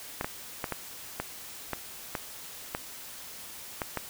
clicks, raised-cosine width 0.5 ms, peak -15 dBFS, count 10, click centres 0.211 / 0.245 / 0.642 / 0.723 / 1.2 / 1.733 / 2.152 / 2.749 / 3.818 / 3.973 s, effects white hiss -44 dBFS RMS until 4.09 s

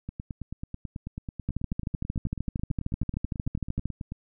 two click trains, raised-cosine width 5 ms, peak -22 / -16 dBFS, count 38 / 32, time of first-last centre 0.09-4.121 / 1.49-3.856 s, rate 9.18 / 13.1 Hz, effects none

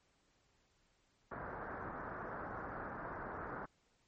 white low-pass noise, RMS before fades -45 dBFS, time 1.31-3.66 s, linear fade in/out 10 ms, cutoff 1600 Hz, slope 48 dB/octave, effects pink hiss -75 dBFS RMS until 4.07 s + MP3 32 kbps

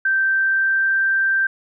sine tone with pitch glide, 1561 to 1570 Hz, G6 to G6, -8 to +2 cents, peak -15 dBFS, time 0.05-1.47 s, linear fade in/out 5 ms, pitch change +10 cents, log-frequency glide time 0.21-1 s, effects none

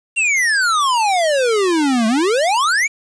square exponential two-way sweep, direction down then up, 2799 to 214.5 to 2378 Hz, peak -14 dBFS, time 0.16-2.88 s, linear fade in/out 20 ms, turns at 2.07 s, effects resampled to 22050 Hz + 7-bit

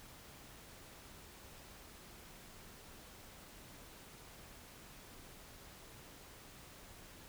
silence, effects pink hiss -56 dBFS RMS until 7.28 s

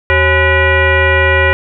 sine tone with frequency modulation, 1008 Hz, B5, 35 cents sharp, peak -7 dBFS, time 0.1-1.53 s, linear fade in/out 0 ms, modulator 463 Hz, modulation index 2.9, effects none

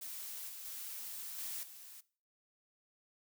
blue noise with level steps, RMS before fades -45 / -48 / -45 / -42 / -53 dBFS, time 0.01-2.01 s, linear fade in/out 10 ms, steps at 0.49 / 0.65 / 1.38 / 1.63 s, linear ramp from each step 2 ms, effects noise-tail reverb RT60 0.4 s tail -19 dB re dry

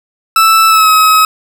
40% pulse tone with pitch glide, 1318.5 to 1277.3 Hz, E6 to D#6, 0 to +45 cents, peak -4 dBFS, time 0.36-1.25 s, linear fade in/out 2 ms, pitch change -55 cents, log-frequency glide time 0.68-0.89 s, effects none

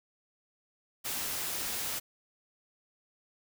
white noise, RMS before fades -35 dBFS, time 1.04-2 s, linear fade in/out 20 ms, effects none

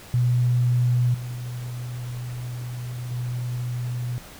sine tone with level steps, 122.5 Hz, B2, 14 cents flat, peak -17 / -29 / -25 dBFS, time 0.14-4.18 s, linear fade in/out 0 ms, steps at 1.14 / 3.11 s, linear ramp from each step 5 ms, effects pink hiss -44 dBFS RMS until 4.39 s

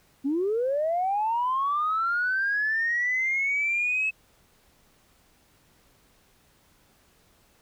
sine linear sweep, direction up, 261.6 to 2603 Hz, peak -22 dBFS, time 0.24-4.11 s, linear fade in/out 20 ms, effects tanh soft clip ceiling -18 dBFS + pink hiss -62 dBFS RMS until 7.61 s

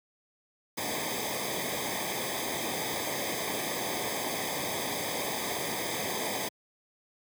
pink noise with comb filter, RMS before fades -33 dBFS, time 0.77-6.49 s, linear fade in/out 10 ms, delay 0.71 ms, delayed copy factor -0.9, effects high-pass 100 Hz 12 dB/octave

